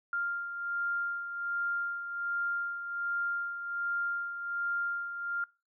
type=beating tone pair; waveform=sine; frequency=1396.9 / 1398.2 Hz; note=F6 / F6; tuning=0 / +2 cents; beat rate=1.3 Hz; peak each=-32 / -40 dBFS; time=0.13-5.44 s; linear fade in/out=2 ms; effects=noise-tail reverb RT60 0.3 s tail -23 dB re dry